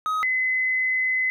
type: tone pair in turn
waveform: triangle / sine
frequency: 1263 / 2032 Hz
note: D#6 / B6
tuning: +26 / +49 cents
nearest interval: minor sixth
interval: 823 cents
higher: second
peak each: -20 dBFS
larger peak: neither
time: 0.06-0.23 / 0.23-1.3 s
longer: second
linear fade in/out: 0 ms
effects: none